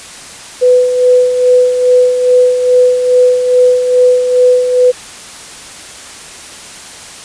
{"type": "tone with tremolo", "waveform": "sine", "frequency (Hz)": 499.3, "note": "B4", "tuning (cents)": 19, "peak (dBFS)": -3, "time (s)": [0.61, 4.92], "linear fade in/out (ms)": 20, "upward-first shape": "sine", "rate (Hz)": 2.4, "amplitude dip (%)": 55, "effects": ["white hiss -30 dBFS RMS until 7.24 s", "resampled to 22050 Hz"]}